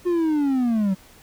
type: linear sweep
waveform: triangle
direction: down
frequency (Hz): 360 to 185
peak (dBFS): -16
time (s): 0.05-0.95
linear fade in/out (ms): 20
effects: pink hiss -50 dBFS RMS until 1.22 s